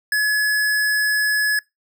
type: tone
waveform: square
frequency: 1700 Hz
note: G#6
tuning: 40 cents sharp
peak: -17 dBFS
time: 0.12-1.59 s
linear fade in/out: 2 ms
effects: noise-tail reverb RT60 0.2 s tail -26 dB re dry